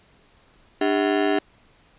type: ring-modulated tone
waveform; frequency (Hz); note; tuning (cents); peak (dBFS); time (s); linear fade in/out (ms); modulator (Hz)
30% pulse; 349.2; F4; 0; -13; 0.81-1.39; 5; 51
effects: pink hiss -57 dBFS RMS until 1.98 s + resampled to 8000 Hz